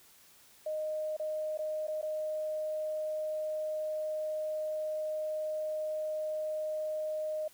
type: tone with dropouts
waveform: sine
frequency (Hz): 618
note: D#5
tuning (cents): -12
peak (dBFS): -32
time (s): 0.66-7.48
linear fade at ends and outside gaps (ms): 5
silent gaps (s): 1.167-1.196 / 1.575-1.589 / 1.871-1.88 / 2.015-2.027
effects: white hiss -60 dBFS RMS until 7.53 s